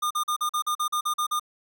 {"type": "tone bursts", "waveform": "square", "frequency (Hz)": 1213, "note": "D#6", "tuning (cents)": -44, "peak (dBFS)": -24, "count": 11, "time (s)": [0.02, 1.397], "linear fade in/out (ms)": 10, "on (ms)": 87, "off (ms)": 42, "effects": []}